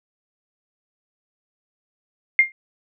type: tone with exponential decay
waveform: sine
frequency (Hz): 2116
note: C7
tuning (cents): +19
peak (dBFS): -6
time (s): 2.39-2.52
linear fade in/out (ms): 1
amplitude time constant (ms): 27
effects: none